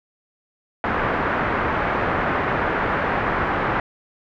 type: low-pass noise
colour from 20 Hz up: white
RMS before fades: -22 dBFS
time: 0.84-3.8 s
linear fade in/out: 2 ms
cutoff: 1700 Hz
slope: 24 dB/octave
effects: none